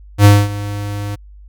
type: tone with ADSR envelope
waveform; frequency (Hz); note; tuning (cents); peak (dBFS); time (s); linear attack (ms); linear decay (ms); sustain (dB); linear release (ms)
square; 102.3; G#2; -26; -3; 0.18-1.16; 70; 230; -18; 17
effects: added 50 Hz sine -36 dBFS peak until 1.48 s